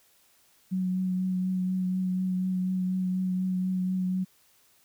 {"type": "tone with vibrato", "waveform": "sine", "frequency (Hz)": 185, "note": "F#3", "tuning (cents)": 0, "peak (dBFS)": -25, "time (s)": [0.71, 4.25], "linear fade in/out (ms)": 20, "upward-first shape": "triangle", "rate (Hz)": 4.1, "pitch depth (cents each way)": 19, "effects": ["white hiss -63 dBFS RMS until 4.84 s"]}